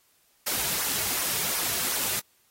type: noise with flanger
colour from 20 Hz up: white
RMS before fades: -28 dBFS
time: 0.46-2.2 s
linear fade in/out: 10 ms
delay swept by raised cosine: 0.25 to 3.85 ms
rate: 2.7 Hz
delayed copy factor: -0.55
effects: white hiss -65 dBFS RMS until 2.5 s + AAC 48 kbps